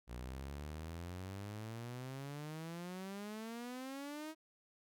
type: exponential sweep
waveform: sawtooth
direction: up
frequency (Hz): 59 to 319.8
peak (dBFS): -40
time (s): 0.07-4.35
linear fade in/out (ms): 50
effects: none